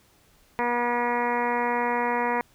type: harmonic tone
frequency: 240.9 Hz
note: B3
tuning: 43 cents flat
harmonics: 1 / 2 / 3 / 4 / 5 / 6 / 7 / 8 / 9 / 10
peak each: -32 / -29 / -32 / -26 / -37 / -38 / -37 / -33 / -37 / -41 dBFS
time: 0.59-2.41 s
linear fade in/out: 0 ms
effects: pink hiss -60 dBFS RMS until 2.54 s